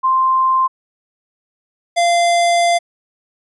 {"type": "tone pair in turn", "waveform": ["sine", "square"], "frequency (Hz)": [1046.5, 690.2], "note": ["C6", "F5"], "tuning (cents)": [0, -21], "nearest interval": "perfect fifth", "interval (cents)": 721, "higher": "first", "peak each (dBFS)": [-11, -12], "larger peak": "first", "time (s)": [[0.03, 0.68], [1.96, 2.79]], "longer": "second", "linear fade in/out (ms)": 20, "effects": ["resampled to 24000 Hz"]}